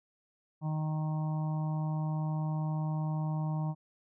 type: harmonic tone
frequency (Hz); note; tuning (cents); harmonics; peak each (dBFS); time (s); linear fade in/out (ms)
155.1; D#3; -5; 1 / 2 / 4 / 5 / 6 / 7; -30 / -45 / -47 / -46 / -46 / -51; 0.61-3.75; 50
effects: none